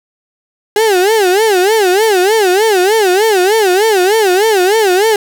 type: tone with vibrato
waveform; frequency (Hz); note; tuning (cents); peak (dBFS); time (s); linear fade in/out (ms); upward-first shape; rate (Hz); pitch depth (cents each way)
35% pulse; 401.5; G4; +41; -6; 0.76-5.16; 2; sine; 3.3; 200
effects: none